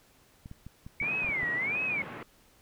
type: clicks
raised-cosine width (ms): 5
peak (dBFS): -31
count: 8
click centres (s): 0.459 / 0.514 / 0.666 / 0.865 / 1.015 / 1.246 / 1.29 / 1.431
type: tone with vibrato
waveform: sine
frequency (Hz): 2206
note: C#7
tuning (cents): -9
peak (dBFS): -28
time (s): 1-2.02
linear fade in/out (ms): 2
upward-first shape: sine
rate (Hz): 1.5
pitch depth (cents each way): 260
type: band-pass noise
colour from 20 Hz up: pink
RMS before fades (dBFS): -42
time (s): 1.02-2.23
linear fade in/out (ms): 2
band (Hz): 130 to 2400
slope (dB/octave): 24
effects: pink hiss -62 dBFS RMS until 2.61 s